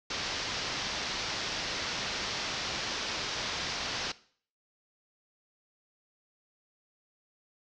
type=low-pass noise; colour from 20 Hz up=white; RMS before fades=-35 dBFS; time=0.1-4.12 s; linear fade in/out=5 ms; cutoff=5800 Hz; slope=48 dB/octave; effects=noise-tail reverb RT60 0.5 s tail -18 dB re dry